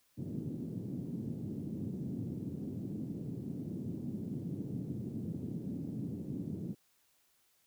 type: band-pass noise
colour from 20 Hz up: white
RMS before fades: -40 dBFS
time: 0.17-6.75 s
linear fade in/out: 20 ms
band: 110 to 270 Hz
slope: 24 dB/octave
effects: white hiss -72 dBFS RMS until 7.66 s